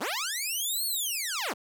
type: linear two-way sweep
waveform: 10% pulse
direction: up then down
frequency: 146.83 to 4435 to 146.83 Hz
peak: -21 dBFS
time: 0-1.54 s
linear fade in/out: 20 ms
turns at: 0.86 s
effects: none